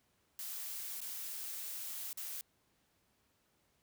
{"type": "noise with dropouts", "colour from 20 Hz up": "blue", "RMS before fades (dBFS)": -43, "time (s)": [0.39, 2.41], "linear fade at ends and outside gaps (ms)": 1, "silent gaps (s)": [[1.005, 1.015], [2.13, 2.173]], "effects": ["pink hiss -75 dBFS RMS until 3.82 s", "high-pass 60 Hz 12 dB/octave"]}